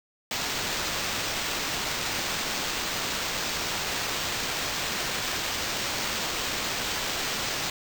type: noise with sample-and-hold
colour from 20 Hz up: white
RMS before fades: -30 dBFS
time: 0.31-7.7 s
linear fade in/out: 2 ms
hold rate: 11025 Hz
effects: none